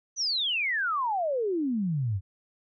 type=exponential sweep; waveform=sine; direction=down; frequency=6140 to 89.2 Hz; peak=-25 dBFS; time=0.16-2.21 s; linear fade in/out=50 ms; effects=none